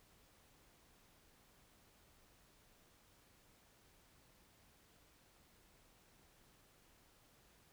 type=silence; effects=pink hiss -69 dBFS RMS until 7.72 s